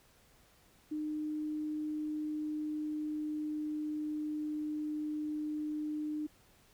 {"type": "tone with pitch glide", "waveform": "sine", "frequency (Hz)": [304.8, 302.9], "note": ["D#4", "D#4"], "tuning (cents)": [-36, -46], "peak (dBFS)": -34, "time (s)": [0.91, 6.27], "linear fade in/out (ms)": 10, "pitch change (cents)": -10, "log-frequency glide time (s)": [1.78, 4.54], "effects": ["pink hiss -65 dBFS RMS until 6.73 s"]}